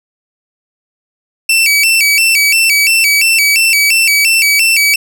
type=tone with vibrato; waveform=sawtooth; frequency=2473 Hz; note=D#7; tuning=11 cents flat; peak=-4 dBFS; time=1.49-4.96 s; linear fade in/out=5 ms; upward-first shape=square; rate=2.9 Hz; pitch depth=140 cents each way; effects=none